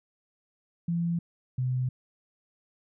sine tone pair in turn, 170 / 127.36 Hz, F3 / C3, -46 / -46 cents, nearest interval perfect fourth, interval 500 cents, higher first, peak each -25 dBFS, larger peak neither, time 0.88-1.19 / 1.58-1.89 s, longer neither, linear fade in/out 5 ms, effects none

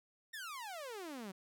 sawtooth exponential sweep, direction down, 1864.7 to 181.2 Hz, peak -40 dBFS, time 0.33-1.32 s, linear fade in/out 10 ms, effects none

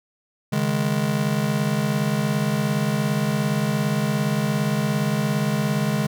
square chord, C# suspended second, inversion none, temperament just, 138.59 / 155.92 / 207.9 Hz, C#3 / D#3 / G#3, 0 / +4 / +2 cents, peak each -26 / -26 / -24 dBFS, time 0.52-6.07 s, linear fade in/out 10 ms, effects none

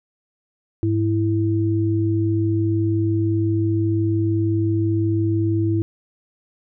sine tone pair together, 103.82 / 329.6 Hz, G#2 / E4, 0 / 0 cents, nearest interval octave + minor sixth, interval 2000 cents, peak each -19 / -20 dBFS, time 0.83-5.82 s, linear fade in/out 0 ms, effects none

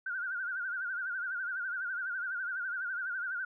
sine tone with vibrato, 1480 Hz, F#6, in tune, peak -33 dBFS, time 0.06-3.45 s, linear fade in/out 5 ms, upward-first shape sine, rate 12 Hz, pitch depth 100 cents each way, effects none

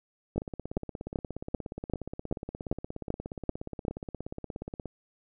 two click trains, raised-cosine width 2 ms, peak -14 / -23 dBFS, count 10 / 77, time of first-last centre 0.38-3.882 / 0.36-4.857 s, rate 2.57 / 16.9 Hz, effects none

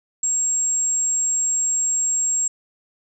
sine tone, 7550 Hz, A#8, 21 cents sharp, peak -18 dBFS, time 0.23-2.48 s, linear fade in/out 5 ms, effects none

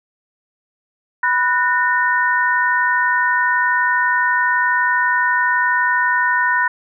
sine tone cluster, 987 / 1478 / 1826 Hz, B5 / F#6 / A#6, -1 / -2 / -36 cents, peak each -18 dBFS, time 1.23-6.68 s, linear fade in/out 5 ms, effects none

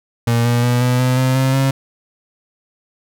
35% pulse tone with pitch steps, 117.5 / 119.83 / 122.21 / 124.63 / 127.1 / 129.62 / 132.19 / 134.82 Hz, A#2 / A#2 / B2 / B2 / C3 / C3 / C3 / C#3, +14 / +48 / -18 / +16 / -50 / -16 / +18 / -48 cents, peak -11 dBFS, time 0.27-1.71 s, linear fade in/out 5 ms, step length 180 ms, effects none

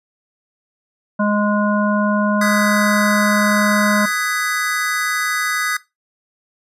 harmonic tone, 207.7 Hz, G#3, in tune, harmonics 1 / 3 / 5 / 7, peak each -16 / -21 / -23 / -24 dBFS, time 1.19-4.06 s, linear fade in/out 10 ms
square chord, G# minor seventh, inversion second, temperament just, 1245.9 / 1495.1 / 1661.2 / 1993.5 Hz, D#6 / F#6 / G#6 / B6, +2 / +18 / 0 / +16 cents, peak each -24 dBFS, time 2.41-5.77 s, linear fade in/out 5 ms
effects noise-tail reverb RT60 0.2 s tail -18 dB re dry + resampled to 32000 Hz

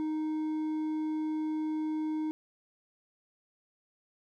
triangle tone with hard clipping, 310.5 Hz, D#4, 3 cents flat, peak -31 dBFS, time 0-2.31 s, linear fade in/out 0 ms, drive 7 dB, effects none

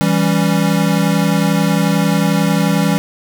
square chord, C# diminished, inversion first, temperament equal, 164.81 / 196 / 277.2 Hz, E3 / G3 / C#4, 0 / 0 / 0 cents, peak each -16 / -16 / -20 dBFS, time 0.01-2.98 s, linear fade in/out 0 ms, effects none

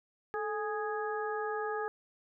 harmonic tone with a mistuned harmonic, 415.3 Hz, G#4, in tune, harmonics 1 / 2 / 3 / 4, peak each -35 / -38 / -40 / -41 dBFS, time 0.34-1.88 s, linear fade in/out 0 ms, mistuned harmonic 1, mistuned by +75 cents, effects none

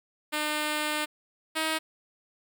5% pulse tone pair in turn, 302.3 / 316.9 Hz, D#4 / D#4, -50 / +32 cents, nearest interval minor second, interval 82 cents, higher second, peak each -16 / -15 dBFS, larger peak second, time 0.32-1.06 / 1.55-1.79 s, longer first, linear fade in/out 20 ms, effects none

